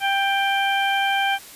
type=harmonic tone with a mistuned harmonic; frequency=789 Hz; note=G5; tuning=11 cents sharp; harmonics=1 / 2 / 3 / 4; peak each=-21 / -24 / -26 / -27 dBFS; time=0-1.39 s; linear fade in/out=50 ms; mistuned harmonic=4; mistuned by=-16 cents; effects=white hiss -42 dBFS RMS until 1.55 s + resampled to 32000 Hz